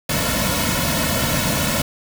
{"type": "noise with comb filter", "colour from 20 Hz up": "pink", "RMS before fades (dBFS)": -20, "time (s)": [0.09, 1.82], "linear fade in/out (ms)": 5, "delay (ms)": 2.5, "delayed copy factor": -0.85, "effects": []}